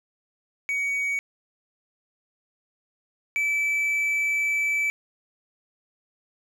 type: tone pair in turn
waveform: triangle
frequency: 2252 / 2311 Hz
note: C#7 / D7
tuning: +27 / -28 cents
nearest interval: unison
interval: 45 cents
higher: second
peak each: -22 / -20 dBFS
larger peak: second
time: 0.69-1.19 / 3.36-4.9 s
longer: second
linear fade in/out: 0 ms
effects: none